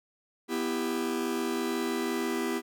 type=chord; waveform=45% pulse; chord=E minor; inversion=second; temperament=just; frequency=247.2 / 329.6 / 395.6 Hz; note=B3 / E4 / G4; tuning=+2 / 0 / +16 cents; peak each=-33 dBFS; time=0.48-2.62 s; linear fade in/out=50 ms; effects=none